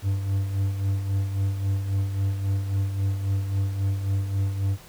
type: tone with tremolo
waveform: triangle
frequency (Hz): 98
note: G2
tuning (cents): 0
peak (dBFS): -18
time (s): 0.02-4.78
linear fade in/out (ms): 50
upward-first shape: sine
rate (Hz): 3.7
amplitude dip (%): 55
effects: pink hiss -48 dBFS RMS until 4.88 s